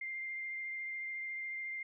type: tone with vibrato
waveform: sine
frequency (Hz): 2100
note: C7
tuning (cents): +6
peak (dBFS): -38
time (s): 0.01-1.83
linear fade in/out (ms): 5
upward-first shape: sine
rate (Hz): 14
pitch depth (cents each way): 11
effects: none